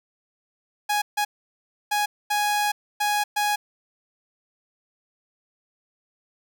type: tone bursts at uneven times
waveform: sawtooth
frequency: 830.6 Hz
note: G#5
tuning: in tune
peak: -17 dBFS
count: 6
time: 0.89-1.02 / 1.17-1.25 / 1.91-2.06 / 2.3-2.72 / 3-3.24 / 3.36-3.56 s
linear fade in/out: 10 ms
effects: none